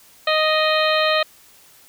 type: harmonic tone with a mistuned harmonic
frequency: 622.3 Hz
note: D#5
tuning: in tune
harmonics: 1 / 2 / 3 / 4 / 5 / 6 / 7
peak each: -19 / -22 / -24 / -25 / -26 / -27 / -27 dBFS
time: 0.27-1.23 s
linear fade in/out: 5 ms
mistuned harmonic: 7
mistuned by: -89 cents
effects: white hiss -50 dBFS RMS until 1.88 s